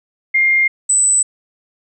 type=tone pair in turn; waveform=sine; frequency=2117 / 7993 Hz; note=C7 / B8; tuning=+20 / +20 cents; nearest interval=octave + major seventh; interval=2300 cents; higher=second; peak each=-10 dBFS; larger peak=neither; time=0.34-0.68 / 0.89-1.23 s; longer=neither; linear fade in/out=10 ms; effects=none